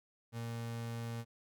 35% pulse tone, 116.3 Hz, A#2, 4 cents flat, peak -37 dBFS, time 0.32-1.25 s, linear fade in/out 50 ms, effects none

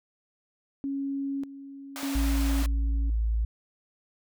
sine tone with tremolo, 276.1 Hz, C#4, 7 cents flat, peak -28 dBFS, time 0.84-3.1 s, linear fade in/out 0 ms, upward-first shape square, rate 0.84 Hz, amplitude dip 75%
pink high-pass noise, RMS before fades -38 dBFS, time 1.96-2.66 s, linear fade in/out 0 ms, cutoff 520 Hz, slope 96 dB/octave
sine tone, 55.3 Hz, A1, 9 cents sharp, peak -23 dBFS, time 2.15-3.45 s, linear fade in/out 5 ms
effects none

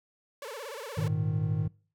sawtooth tone with vibrato, 502 Hz, B4, 28 cents sharp, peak -34 dBFS, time 0.42-1.08 s, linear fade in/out 2 ms, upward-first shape sine, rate 17 Hz, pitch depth 260 cents each way
triangle chord, Ab suspended second, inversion none, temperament equal with one note detuned, 103.83 / 116.54 / 154.85 Hz, Ab2 / Bb2 / Eb3, 0 / 0 / -8 cents, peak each -29 / -32 / -27 dBFS, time 0.97-1.68 s, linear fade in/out 10 ms
effects noise-tail reverb RT60 0.4 s tail -23 dB re dry

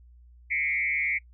sine tone with frequency modulation, 2177 Hz, C#7, 32 cents flat, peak -24 dBFS, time 0.5-1.19 s, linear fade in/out 20 ms, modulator 149 Hz, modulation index 1.1, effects noise-tail reverb RT60 0.1 s tail -24 dB re dry + added 60 Hz sine -50 dBFS peak until 1.33 s

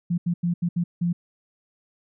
sine tone bursts at uneven times, 173.1 Hz, F3, 15 cents flat, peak -20 dBFS, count 6, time 0.1-0.18 / 0.26-0.34 / 0.43-0.54 / 0.62-0.69 / 0.76-0.84 / 1.01-1.13 s, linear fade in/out 10 ms, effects none

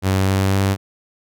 sawtooth tone with pitch steps, 95.5 / 96.5 / 97.51 Hz, G2 / G2 / G2, -45 / -27 / -9 cents, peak -11 dBFS, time 0.02-0.77 s, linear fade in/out 50 ms, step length 250 ms, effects none

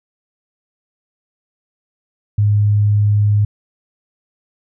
sine tone, 103.83 Hz, G#2, in tune, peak -10 dBFS, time 2.38-3.45 s, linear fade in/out 5 ms, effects none

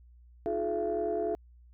sine tone cluster, 312.8 / 356 / 426.4 / 677 Hz, D#4 / F4 / G#4 / E5, +9 / +33 / +46 / +46 cents, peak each -38 / -34 / -31 / -32 dBFS, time 0.46-1.35 s, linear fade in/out 0 ms, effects tanh soft clip ceiling -21 dBFS + added 60 Hz sine -53 dBFS peak until 1.73 s

